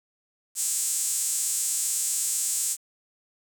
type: tone with high-pass filter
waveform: sawtooth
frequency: 264.1 Hz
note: C4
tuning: 16 cents sharp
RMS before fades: -27 dBFS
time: 0.55-2.77 s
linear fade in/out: 50 ms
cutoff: 7800 Hz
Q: 3.6
effects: 8-bit